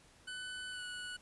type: tone with pitch glide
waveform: 25% pulse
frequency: 1500 to 1473.4 Hz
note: F#6 to F#6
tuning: +23 to -8 cents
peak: -38 dBFS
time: 0.27-1.17 s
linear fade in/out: 10 ms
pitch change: -31 cents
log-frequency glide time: 0.71-0.83 s
effects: pink hiss -63 dBFS RMS until 1.21 s + resampled to 24000 Hz